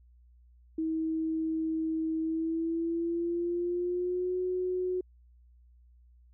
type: tone with pitch glide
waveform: sine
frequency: 320.3 to 365.8 Hz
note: E4 to F#4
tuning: -50 to -20 cents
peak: -28 dBFS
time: 0.78-5.01 s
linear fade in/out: 5 ms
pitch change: +230 cents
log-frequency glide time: 2.21-4.38 s
effects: added 60 Hz sine -56 dBFS peak until 6.33 s